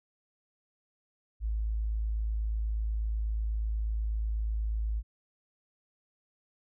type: tone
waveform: sine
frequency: 54.1 Hz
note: A1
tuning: 29 cents flat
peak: -28 dBFS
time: 1.4-5.03 s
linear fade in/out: 50 ms
effects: none